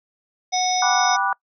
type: harmonic tone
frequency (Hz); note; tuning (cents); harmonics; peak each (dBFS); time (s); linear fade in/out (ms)
735; F#5; -12; 1 / 3 / 5 / 7 / 8; -20 / -29 / -29 / -26 / -27; 0.52-1.17; 20
type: chord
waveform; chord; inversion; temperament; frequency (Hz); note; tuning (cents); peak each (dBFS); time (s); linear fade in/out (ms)
sine; G major seventh; none; just; 784 / 980 / 1176 / 1470; G5 / B5 / D6 / F#6; 0 / -14 / +2 / -12; -24; 0.82-1.33; 2
effects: noise-tail reverb RT60 0.1 s tail -24 dB re dry